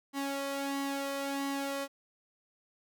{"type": "tone with flanger", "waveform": "sawtooth", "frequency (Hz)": 277.2, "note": "C#4", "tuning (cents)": 0, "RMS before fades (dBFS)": -35, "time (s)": [0.13, 1.88], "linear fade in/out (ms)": 50, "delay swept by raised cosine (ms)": [0.99, 1.64], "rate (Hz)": 1.5, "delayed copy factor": 0.6, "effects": []}